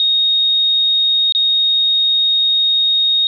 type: tone with dropouts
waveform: sine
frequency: 3729 Hz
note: A#7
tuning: in tune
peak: -11 dBFS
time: 0-3.27 s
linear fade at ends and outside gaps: 1 ms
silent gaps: 1.323-1.349 s
effects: none